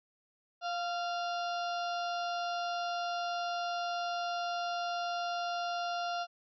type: harmonic tone with a mistuned harmonic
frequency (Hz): 698.5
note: F5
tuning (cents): 0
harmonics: 1 / 2 / 4 / 5 / 6 / 7 / 8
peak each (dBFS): -34 / -39 / -45 / -49 / -48 / -51 / -51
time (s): 0.61-6.27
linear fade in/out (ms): 50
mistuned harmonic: 2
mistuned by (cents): -21
effects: none